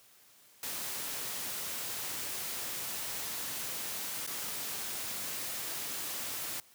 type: noise with dropouts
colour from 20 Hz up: white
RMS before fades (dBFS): -38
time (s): 0.63-6.6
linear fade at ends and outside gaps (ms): 1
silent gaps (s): 4.265-4.275
effects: white hiss -61 dBFS RMS until 6.74 s + high-pass 80 Hz 12 dB/octave